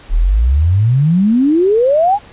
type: exponential sweep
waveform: sine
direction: up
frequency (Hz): 35.15 to 854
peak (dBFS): -8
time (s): 0.09-2.19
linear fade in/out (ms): 50
effects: pink hiss -40 dBFS RMS until 2.32 s + resampled to 8000 Hz